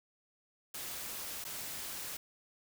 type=noise with dropouts; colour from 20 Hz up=white; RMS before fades=-42 dBFS; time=0.74-2.17 s; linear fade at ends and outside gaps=5 ms; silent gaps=1.442-1.45 s; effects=none